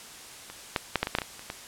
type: clicks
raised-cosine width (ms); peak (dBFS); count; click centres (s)
0.3; -24 / -8 / -7 / -8 / -13 / -8 / -8 / -16 / -27 / -17; 10; 0.5 / 0.762 / 0.957 / 1.03 / 1.071 / 1.151 / 1.186 / 1.218 / 1.394 / 1.501
effects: white hiss -45 dBFS RMS until 1.67 s + low-pass 10000 Hz 12 dB/octave